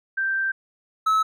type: tone pair in turn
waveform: sine / triangle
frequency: 1568 / 1296.6 Hz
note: G6 / E6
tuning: 0 / -29 cents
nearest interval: minor third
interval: 329 cents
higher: first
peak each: -21 / -15 dBFS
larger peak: second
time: 0.17-0.52 / 1.06-1.23 s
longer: first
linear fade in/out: 10 ms
effects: none